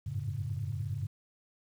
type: tone cluster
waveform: sine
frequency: 91.4 / 99.7 / 108.8 / 139.7 Hz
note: F#2 / G2 / A2 / C#3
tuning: -21 / +30 / -19 / +14 cents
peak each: -39 / -40 / -36 / -37 dBFS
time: 0.06-1.07 s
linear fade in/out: 10 ms
effects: tanh soft clip ceiling -23 dBFS + 10-bit

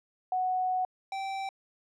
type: tone pair in turn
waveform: sine / square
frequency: 740 / 777 Hz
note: F#5 / G5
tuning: 0 / -16 cents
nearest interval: minor second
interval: 84 cents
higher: second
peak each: -26 / -33 dBFS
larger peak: first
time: 0.32-0.85 / 1.12-1.49 s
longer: first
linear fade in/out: 2 ms
effects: low-pass 5000 Hz 12 dB/octave

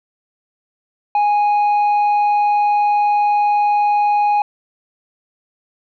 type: tone with tanh clipping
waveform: sine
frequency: 828 Hz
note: G#5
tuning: 5 cents flat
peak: -13 dBFS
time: 1.15-4.42 s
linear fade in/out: 2 ms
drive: 4 dB
effects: none

